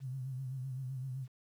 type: tone with vibrato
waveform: sine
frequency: 130.81 Hz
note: C3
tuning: in tune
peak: -37 dBFS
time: 0-1.28 s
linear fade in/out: 50 ms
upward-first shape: sine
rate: 7.8 Hz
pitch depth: 68 cents each way
effects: 11-bit